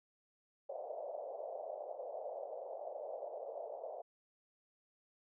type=band-pass noise; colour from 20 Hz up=pink; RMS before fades=-45 dBFS; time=0.69-4.02 s; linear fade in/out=10 ms; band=520 to 700 Hz; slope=48 dB/octave; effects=none